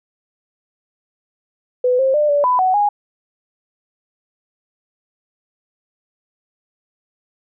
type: tone with pitch steps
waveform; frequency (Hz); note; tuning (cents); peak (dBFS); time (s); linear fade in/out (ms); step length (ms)
sine; 499.5 / 531 / 597 / 578 / 998 / 746 / 824; B4 / C5 / D5 / D5 / B5 / F#5 / G#5; +20 / +25 / +28 / -28 / +18 / +14 / -14; -12; 1.84-2.89; 5; 150
effects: none